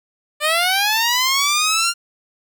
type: linear sweep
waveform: 10% pulse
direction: up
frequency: 587.3 to 1406 Hz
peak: -7 dBFS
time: 0.4-1.94 s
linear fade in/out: 50 ms
effects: none

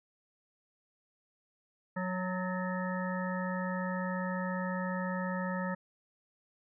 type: harmonic tone with a mistuned harmonic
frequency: 183.7 Hz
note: F#3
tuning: 12 cents flat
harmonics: 1 / 3 / 5 / 7 / 9 / 10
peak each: -34 / -39 / -41 / -42 / -44 / -44 dBFS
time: 1.96-5.75 s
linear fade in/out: 10 ms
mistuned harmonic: 9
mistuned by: +71 cents
effects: none

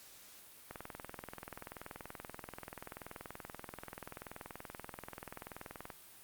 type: click train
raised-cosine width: 0.5 ms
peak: -29 dBFS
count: 109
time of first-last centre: 0.71-5.902 s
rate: 20.8 Hz
effects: white hiss -57 dBFS RMS until 6.23 s + Opus 48 kbps

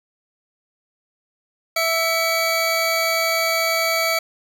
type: tone pair together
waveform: 25% pulse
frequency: 659 / 2271 Hz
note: E5 / C#7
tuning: -1 / +41 cents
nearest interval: octave + major sixth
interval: 2142 cents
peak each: -17 dBFS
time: 1.76-4.19 s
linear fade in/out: 5 ms
effects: none

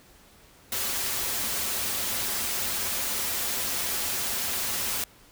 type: noise with comb filter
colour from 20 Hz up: white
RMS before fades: -29 dBFS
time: 0.72-5.04 s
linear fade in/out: 2 ms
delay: 6.5 ms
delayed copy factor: -0.5
effects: pink hiss -55 dBFS RMS until 5.31 s

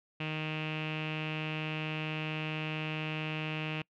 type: tone with low-pass filter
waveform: sawtooth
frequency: 155.56 Hz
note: D#3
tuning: in tune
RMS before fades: -36 dBFS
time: 0.2-3.82 s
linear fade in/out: 5 ms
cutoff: 2700 Hz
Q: 7.5
effects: noise-tail reverb RT60 0.1 s tail -26 dB re dry

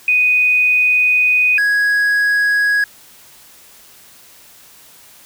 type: tone pair in turn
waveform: sine / triangle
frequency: 2489 / 1661.2 Hz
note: D#7 / G#6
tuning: 0 / 0 cents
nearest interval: perfect fifth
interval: 700 cents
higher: first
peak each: -10 dBFS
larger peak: neither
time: 0.08-1.58 / 1.58-2.84 s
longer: first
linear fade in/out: 2 ms
effects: white hiss -44 dBFS RMS until 5.25 s

